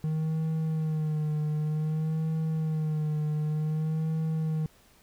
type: tone with vibrato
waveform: triangle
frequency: 155.56 Hz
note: D#3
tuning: in tune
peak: -24 dBFS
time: 0.04-4.66 s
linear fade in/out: 0 ms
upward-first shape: sine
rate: 0.54 Hz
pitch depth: 42 cents each way
effects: pink hiss -60 dBFS RMS until 5.02 s